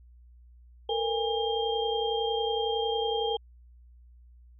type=tone cluster; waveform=sine; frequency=450.4 / 481.3 / 818 / 3197 Hz; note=A4 / B4 / G#5 / G7; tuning=+40 / -45 / -26 / +33 cents; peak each=-29 / -35 / -32 / -33 dBFS; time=0.89-3.37 s; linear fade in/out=5 ms; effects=added 60 Hz sine -51 dBFS peak until 4.59 s